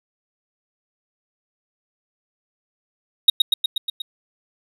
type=tone with echo; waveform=triangle; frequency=3757 Hz; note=A#7; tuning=13 cents sharp; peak=-5 dBFS; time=3.28-3.3 s; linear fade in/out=5 ms; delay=120 ms; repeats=6; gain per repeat=-3 dB; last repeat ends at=4.02 s; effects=none